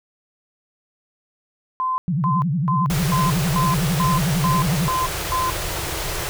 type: tone bursts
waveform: sine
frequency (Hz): 1031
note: C6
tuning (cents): -26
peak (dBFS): -19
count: 9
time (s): 1.8-5.5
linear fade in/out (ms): 0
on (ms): 180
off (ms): 260
type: tone with vibrato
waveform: sine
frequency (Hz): 157.5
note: D#3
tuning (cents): +21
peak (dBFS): -18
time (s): 2.08-4.88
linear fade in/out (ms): 0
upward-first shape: sine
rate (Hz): 11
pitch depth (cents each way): 280
type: band-stop noise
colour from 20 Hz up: pink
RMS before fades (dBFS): -26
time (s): 2.9-6.29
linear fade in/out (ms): 0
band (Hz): 180 to 310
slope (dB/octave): 96
effects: none